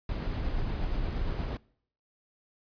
brown noise with tremolo, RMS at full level -30 dBFS, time 0.09-1.57 s, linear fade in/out 2 ms, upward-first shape triangle, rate 8.5 Hz, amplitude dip 25%, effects noise-tail reverb RT60 0.6 s tail -23 dB re dry + resampled to 11025 Hz

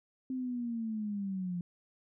sine linear sweep, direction down, 261.6 to 172.8 Hz, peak -33 dBFS, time 0.3-1.61 s, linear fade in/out 2 ms, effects none

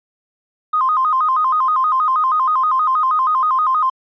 triangle tone with vibrato, 1141 Hz, C#6, 50 cents sharp, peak -9 dBFS, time 0.73-3.9 s, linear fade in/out 10 ms, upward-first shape square, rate 6.3 Hz, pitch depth 150 cents each way, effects tanh soft clip ceiling -11 dBFS + resampled to 11025 Hz

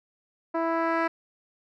10% pulse tone with low-pass filter sweep, 329.8 Hz, E4, 1 cent sharp, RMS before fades -26 dBFS, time 0.54-1.08 s, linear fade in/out 10 ms, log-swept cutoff 920 to 2000 Hz, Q 0.91, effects none

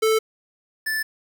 square tone pair in turn, 440 / 1751.9 Hz, A4 / A6, 0 / -8 cents, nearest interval 2 octaves, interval 2392 cents, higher second, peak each -17 / -23 dBFS, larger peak first, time 0.02-0.19 / 0.86-1.03 s, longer neither, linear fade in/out 10 ms, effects 8-bit

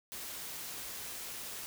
white noise, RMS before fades -43 dBFS, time 0.12-1.66 s, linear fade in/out 0 ms, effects none

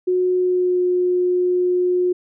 sine tone with pitch glide, 364.8 to 360.2 Hz, F#4 to F#4, -24 to -46 cents, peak -15 dBFS, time 0.07-2.13 s, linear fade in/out 10 ms, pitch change -22 cents, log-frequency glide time 0.36-0.84 s, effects none

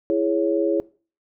sine chord, C# minor, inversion first, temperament just, 332.6 / 415.8 / 554.4 Hz, E4 / G#4 / C#5, +16 / +2 / 0 cents, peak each -21 / -23 / -23 dBFS, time 0.1-0.8 s, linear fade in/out 0 ms, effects noise-tail reverb RT60 0.4 s tail -22 dB re dry

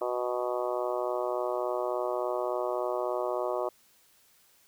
harmonic tone, 123.47 Hz, B2, in tune, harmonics 3 / 4 / 5 / 6 / 7 / 8 / 9 / 10, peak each -34 / -35 / -32 / -40 / -40 / -41 / -39 / -44 dBFS, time 0.01-3.69 s, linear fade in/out 5 ms, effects white hiss -63 dBFS RMS until 4.67 s

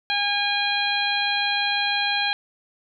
harmonic tone, 814 Hz, G#5, 35 cents flat, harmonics 1 / 2 / 3 / 4 / 5, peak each -27 / -27 / -27 / -27 / -27 dBFS, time 0.1-2.33 s, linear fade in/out 0 ms, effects none

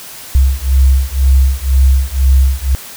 sine beating tone pair, 65.5 / 67.5 Hz, C2 / C#2, +2 / -45 cents, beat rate 2 Hz, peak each -10 dBFS, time 0.35-2.75 s, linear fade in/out 0 ms, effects white hiss -31 dBFS RMS until 2.96 s

